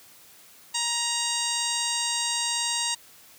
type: harmonic tone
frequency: 941 Hz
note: A#5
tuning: 16 cents sharp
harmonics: 1 / 2 / 3 / 4 / 5 / 6 / 7 / 8 / 9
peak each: -34 / -37 / -33 / -32 / -33 / -37 / -33 / -35 / -32 dBFS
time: 0.74-2.95 s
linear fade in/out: 10 ms
effects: white hiss -52 dBFS RMS until 3.38 s + high-pass 60 Hz 12 dB/octave